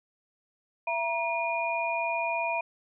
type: tone cluster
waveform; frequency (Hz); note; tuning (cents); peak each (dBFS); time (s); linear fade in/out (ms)
sine; 671 / 948 / 2436; E5 / A#5 / D#7; +31 / +29 / -37; -31; 0.87-2.61; 5
effects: none